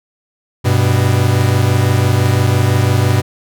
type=tone pair together; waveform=45% pulse; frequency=97.86 / 123.8 Hz; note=G2 / B2; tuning=-2 / +5 cents; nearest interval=major third; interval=407 cents; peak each=-13 dBFS; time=0.64-3.22 s; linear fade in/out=20 ms; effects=none